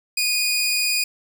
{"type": "tone pair together", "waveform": "20% pulse", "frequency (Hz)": [2471, 4668], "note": ["D#7", "D8"], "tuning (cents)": [-13, -11], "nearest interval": "major seventh", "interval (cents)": 1102, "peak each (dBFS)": [-15, -20], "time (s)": [0.17, 1.04], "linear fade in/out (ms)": 5, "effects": []}